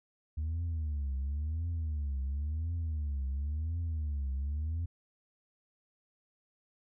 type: tone with vibrato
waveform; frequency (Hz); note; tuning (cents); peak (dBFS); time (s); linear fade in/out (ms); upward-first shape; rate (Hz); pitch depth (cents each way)
sine; 75.2; D2; +42; -29; 0.37-4.86; 10; triangle; 0.95; 230
effects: tanh soft clip ceiling -30 dBFS